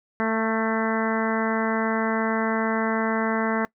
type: harmonic tone with a mistuned harmonic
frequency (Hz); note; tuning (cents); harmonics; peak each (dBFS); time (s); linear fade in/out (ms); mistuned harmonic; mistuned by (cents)
222.8; A3; +22; 1 / 2 / 3 / 4 / 5 / 6 / 7 / 8 / 9; -25 / -28 / -30 / -31 / -32 / -33 / -33 / -34 / -35; 0.2-3.65; 0; 5; -17
effects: noise-tail reverb RT60 0.1 s tail -22 dB re dry